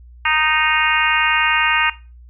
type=harmonic tone; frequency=310 Hz; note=D#4; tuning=6 cents flat; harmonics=3 / 4 / 5 / 6 / 7 / 8 / 9; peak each=-22 / -22 / -22 / -22 / -22 / -22 / -22 dBFS; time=0.25-1.9 s; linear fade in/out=5 ms; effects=noise-tail reverb RT60 0.3 s tail -17 dB re dry + added 60 Hz sine -39 dBFS peak until 2.29 s